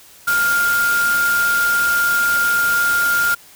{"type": "tone in noise", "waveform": "sine", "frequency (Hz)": 1406, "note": "F6", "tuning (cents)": 11, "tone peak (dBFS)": -14, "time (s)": [0.27, 3.35], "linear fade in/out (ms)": 10, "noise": "white", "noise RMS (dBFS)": -25, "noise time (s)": [0.27, 3.35], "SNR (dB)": 8, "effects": ["white hiss -45 dBFS RMS until 3.55 s"]}